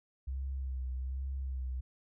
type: tone with vibrato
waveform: sine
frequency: 65.41 Hz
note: C2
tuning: in tune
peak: -34 dBFS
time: 0.27-1.81 s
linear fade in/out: 10 ms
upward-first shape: sine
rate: 1.2 Hz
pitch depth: 46 cents each way
effects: none